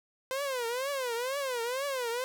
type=tone with vibrato; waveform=sawtooth; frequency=512 Hz; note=C5; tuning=38 cents flat; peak=-27 dBFS; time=0.31-2.24 s; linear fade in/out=0 ms; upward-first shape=triangle; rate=2.1 Hz; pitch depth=210 cents each way; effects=none